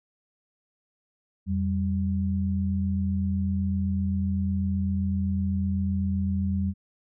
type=tone pair together; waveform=sine; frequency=86.53 / 194.4 Hz; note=F2 / G3; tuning=-15 / -14 cents; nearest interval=octave + major second; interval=1401 cents; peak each=-26 dBFS; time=1.46-6.74 s; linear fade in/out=50 ms; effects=none